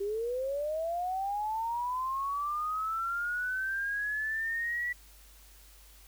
sine linear sweep, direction up, 390 to 1956 Hz, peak -30 dBFS, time 0-4.93 s, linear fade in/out 10 ms, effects added 50 Hz sine -55 dBFS peak until 6.07 s + white hiss -58 dBFS RMS until 6.07 s

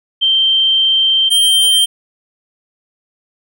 sine / square tone pair in turn, 3136 / 3149 Hz, G7 / G7, 0 / +7 cents, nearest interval unison, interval 7 cents, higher second, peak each -9 dBFS, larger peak neither, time 0.21-1.3 / 1.3-1.86 s, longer first, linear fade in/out 20 ms, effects none

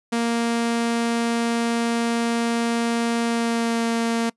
sawtooth tone with pitch glide, 233.1 to 230.6 Hz, A#3 to A#3, 0 to -19 cents, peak -16 dBFS, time 0.12-4.3 s, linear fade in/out 10 ms, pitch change -19 cents, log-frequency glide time 3.24-3.84 s, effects noise-tail reverb RT60 0.1 s tail -23 dB re dry + resampled to 24000 Hz

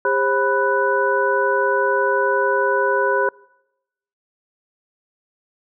sine tone cluster, 402.9 / 534 / 989 / 1487 Hz, G4 / C5 / B5 / F#6, +48 / +35 / +2 / +8 cents, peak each -21 dBFS, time 0.05-3.29 s, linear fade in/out 2 ms, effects noise-tail reverb RT60 0.9 s tail -25 dB re dry

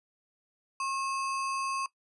sine tone with sample-and-hold, 1083 Hz, C#6, 41 cents flat, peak -30 dBFS, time 0.8-1.86 s, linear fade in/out 2 ms, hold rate 3675 Hz, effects noise-tail reverb RT60 0.1 s tail -18 dB re dry + resampled to 24000 Hz

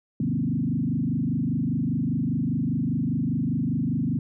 sine tone with frequency modulation, 198.2 Hz, G3, 19 cents sharp, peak -22 dBFS, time 0.2-4.19 s, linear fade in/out 2 ms, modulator 25 Hz, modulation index 3, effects none

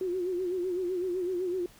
sine tone with vibrato, 362.6 Hz, F#4, 35 cents flat, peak -28 dBFS, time 0.01-1.66 s, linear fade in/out 2 ms, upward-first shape sine, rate 7.9 Hz, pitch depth 76 cents each way, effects pink hiss -56 dBFS RMS until 1.79 s

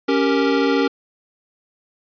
square chord, G diminished, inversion second, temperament equal, 277.2 / 392 / 466.2 Hz, Db4 / G4 / Bb4, 0 / 0 / 0 cents, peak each -19 / -22 / -21 dBFS, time 0.08-0.88 s, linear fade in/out 10 ms, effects resampled to 11025 Hz

